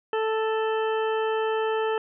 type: harmonic tone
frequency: 440 Hz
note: A4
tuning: in tune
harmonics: 1 / 2 / 3 / 4 / 6 / 7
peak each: -24 / -30 / -34 / -36 / -40 / -41 dBFS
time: 0.13-1.98 s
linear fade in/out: 2 ms
effects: none